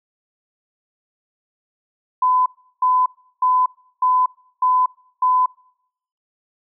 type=tone bursts; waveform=sine; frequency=1009 Hz; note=B5; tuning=37 cents sharp; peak=-13 dBFS; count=6; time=2.22-5.46 s; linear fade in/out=5 ms; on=240 ms; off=360 ms; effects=noise-tail reverb RT60 0.8 s tail -26 dB re dry